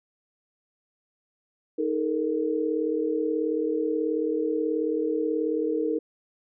sine tone cluster, 313 / 426.8 / 465.3 Hz, D#4 / G#4 / A#4, +10 / +47 / -3 cents, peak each -27 / -30 / -27 dBFS, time 1.78-5.99 s, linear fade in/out 10 ms, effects none

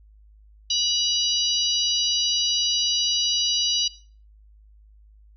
harmonic tone with a mistuned harmonic, 976 Hz, B5, 21 cents flat, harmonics 3 / 4 / 5 / 6, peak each -25 / -25 / -26 / -29 dBFS, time 0.7-3.88 s, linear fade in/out 5 ms, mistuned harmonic 5, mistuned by -32 cents, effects noise-tail reverb RT60 0.4 s tail -17 dB re dry + added 52 Hz sine -49 dBFS peak until 5.36 s

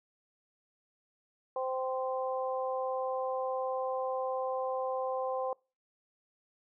harmonic tone, 259.8 Hz, C4, 12 cents flat, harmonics 2 / 3 / 4, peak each -33 / -37 / -39 dBFS, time 1.56-5.53 s, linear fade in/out 2 ms, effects noise-tail reverb RT60 0.3 s tail -25 dB re dry

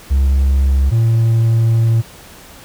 triangle tone pair in turn, 67.8 / 114.03 Hz, C#2 / A#2, -38 / -38 cents, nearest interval major sixth, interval 900 cents, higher second, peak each -7 dBFS, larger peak neither, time 0.1-0.91 / 0.91-2.02 s, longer second, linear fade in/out 20 ms, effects tanh soft clip ceiling -3 dBFS + pink hiss -39 dBFS RMS until 2.64 s

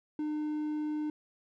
triangle tone, 302.8 Hz, D#4, 47 cents flat, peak -29 dBFS, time 0.19-1.1 s, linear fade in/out 2 ms, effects none

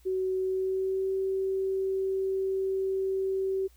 sine tone with pitch glide, 375.2 to 383.5 Hz, F#4 to G4, +24 to -38 cents, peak -26 dBFS, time 0.05-3.68 s, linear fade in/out 20 ms, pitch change +38 cents, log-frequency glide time 0.37-1.12 s, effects added 60 Hz sine -56 dBFS peak until 3.76 s + white hiss -65 dBFS RMS until 3.76 s

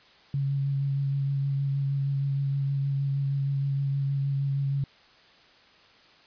sine tone with vibrato, 138.59 Hz, C#3, in tune, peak -24 dBFS, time 0.34-4.84 s, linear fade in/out 2 ms, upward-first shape sine, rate 6.4 Hz, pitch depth 15 cents each way, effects white hiss -56 dBFS RMS until 6.26 s + resampled to 11025 Hz

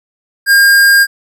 square tone, 1612 Hz, G6, 48 cents sharp, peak -5 dBFS, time 0.46-1.07 s, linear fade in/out 50 ms, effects none

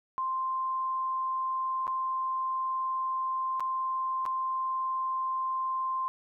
sine tone with dropouts, 1046.5 Hz, C6, in tune, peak -28 dBFS, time 0.18-6.08 s, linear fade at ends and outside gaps 0 ms, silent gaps 1.869-1.878 / 3.597-3.605 / 4.254-4.262 s, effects none

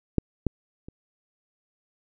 clicks, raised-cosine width 3 ms, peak -7 / -10 / -27 dBFS, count 3, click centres 0.183 / 0.467 / 0.885 s, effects none

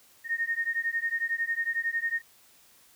sine beating tone pair, 1841 / 1852 Hz, A#6 / A#6, -22 / -12 cents, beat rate 11 Hz, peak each -30 dBFS, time 0.24-2.22 s, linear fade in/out 50 ms, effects white hiss -59 dBFS RMS until 2.95 s

